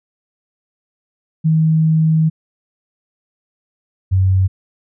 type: tone pair in turn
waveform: sine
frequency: 158.9 / 94.48 Hz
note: D#3 / F#2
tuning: +37 / +37 cents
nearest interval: major sixth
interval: 900 cents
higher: first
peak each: -10 dBFS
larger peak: neither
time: 1.44-2.3 / 4.11-4.48 s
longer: first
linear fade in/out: 20 ms
effects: none